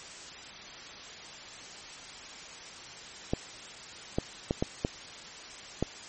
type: clicks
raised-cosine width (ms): 2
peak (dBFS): -13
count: 6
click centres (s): 3.335 / 4.185 / 4.509 / 4.625 / 4.849 / 5.826
effects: white hiss -45 dBFS RMS until 6.08 s + MP3 32 kbps